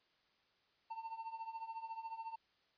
triangle tone with tremolo, 902 Hz, A5, 43 cents sharp, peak -38 dBFS, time 0.9-2.36 s, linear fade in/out 10 ms, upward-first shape triangle, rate 14 Hz, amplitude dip 85%, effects white hiss -75 dBFS RMS until 2.77 s + resampled to 11025 Hz

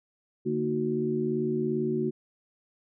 sine tone cluster, 147.8 / 228.2 / 311 / 368.6 Hz, D3 / A#3 / D#4 / F#4, +11 / -37 / -1 / -7 cents, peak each -34 / -30 / -35 / -28 dBFS, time 0.45-2.11 s, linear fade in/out 20 ms, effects none

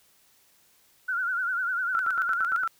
sine tone with vibrato, 1451 Hz, F#6, 34 cents flat, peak -25 dBFS, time 1.08-2.65 s, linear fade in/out 10 ms, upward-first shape sine, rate 10 Hz, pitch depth 94 cents each way
sine tone bursts, 1341 Hz, E6, 29 cents sharp, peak -24 dBFS, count 7, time 1.95-2.676 s, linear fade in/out 0 ms, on 42 ms, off 72 ms
effects white hiss -62 dBFS RMS until 2.79 s

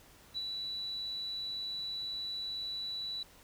sine tone with ADSR envelope, 3949 Hz, B7, 1 cent flat, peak -33 dBFS, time 0.34-3.23 s, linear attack 33 ms, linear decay 32 ms, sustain -3 dB, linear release 3 ms, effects pink hiss -59 dBFS RMS until 3.43 s

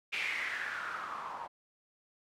blue noise with low-pass filter sweep, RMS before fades -38 dBFS, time 0.12-1.48 s, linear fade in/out 20 ms, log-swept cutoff 2500 to 910 Hz, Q 5.6, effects none

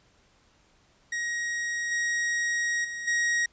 45% pulse tone with level steps, 1889 Hz, A#6, 22 cents sharp, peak -28 / -25 / -33 / -23 dBFS, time 1.12-3.46 s, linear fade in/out 5 ms, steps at 1.91 / 2.84 / 3.07 s, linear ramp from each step 10 ms, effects pink hiss -63 dBFS RMS until 3.52 s + resampled to 16000 Hz

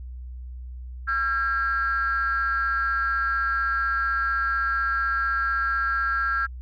triangle ring-modulated tone, 132.1 Hz, C3, 17 cents sharp, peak -16 dBFS, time 1.07-6.47 s, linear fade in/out 20 ms, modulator 1490 Hz, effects tanh soft clip ceiling -14 dBFS + added 62 Hz sine -34 dBFS peak until 6.61 s

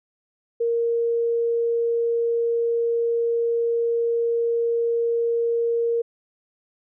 sine tone, 466.2 Hz, A#4, in tune, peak -19 dBFS, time 0.6-6.02 s, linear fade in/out 10 ms, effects none

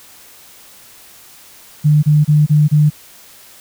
sine tone bursts, 150 Hz, D3, 37 cents sharp, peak -7 dBFS, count 5, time 1.84-2.902 s, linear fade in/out 20 ms, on 190 ms, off 28 ms, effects white hiss -42 dBFS RMS until 3.6 s

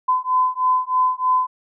sine beating tone pair, 1015 / 1018.2 Hz, B5 / C6, +47 / -47 cents, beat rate 3.2 Hz, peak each -19 dBFS, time 0.08-1.47 s, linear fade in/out 10 ms, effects none

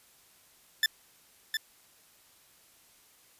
20% pulse tone with echo, 1760 Hz, A6, in tune, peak -17 dBFS, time 0.83-0.86 s, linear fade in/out 2 ms, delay 710 ms, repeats 1, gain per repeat -6 dB, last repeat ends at 1.57 s, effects white hiss -61 dBFS RMS until 3.39 s + resampled to 32000 Hz

